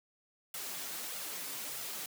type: noise with flanger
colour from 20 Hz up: white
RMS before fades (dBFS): -41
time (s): 0.54-2.06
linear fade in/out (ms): 2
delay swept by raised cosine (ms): 1.4 to 7.3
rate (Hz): 1.6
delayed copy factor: +0.6
effects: high-pass 150 Hz 12 dB/octave